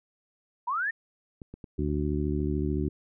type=linear sweep; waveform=sine; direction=up; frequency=916 to 1851 Hz; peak=-26 dBFS; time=0.67-0.91 s; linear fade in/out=10 ms
type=clicks; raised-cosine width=3 ms; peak=-28 dBFS; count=5; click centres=1.418 / 1.54 / 1.642 / 1.888 / 2.404 s
type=harmonic tone; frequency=73.7 Hz; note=D2; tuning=7 cents sharp; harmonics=1 / 2 / 3 / 4 / 5; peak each=-30 / -32 / -34 / -32 / -33 dBFS; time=1.78-2.89 s; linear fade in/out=10 ms
effects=none